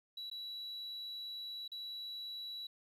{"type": "tone with dropouts", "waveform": "sine", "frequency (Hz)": 3923, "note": "B7", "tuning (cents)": -12, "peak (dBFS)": -40, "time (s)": [0.17, 2.67], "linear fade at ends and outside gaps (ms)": 5, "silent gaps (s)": [[0.3, 0.313], [1.679, 1.717]], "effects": ["tanh soft clip ceiling -40 dBFS", "12-bit"]}